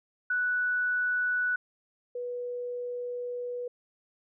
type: tone pair in turn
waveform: sine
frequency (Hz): 1480 / 489.1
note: F#6 / B4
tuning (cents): 0 / -17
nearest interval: octave + perfect fifth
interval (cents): 1917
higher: first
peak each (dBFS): -25 / -32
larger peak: first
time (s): 0.3-1.56 / 2.15-3.68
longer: second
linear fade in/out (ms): 5
effects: none